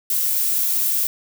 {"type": "noise", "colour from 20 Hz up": "violet", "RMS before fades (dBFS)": -20, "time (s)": [0.1, 1.07], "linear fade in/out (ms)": 2, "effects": []}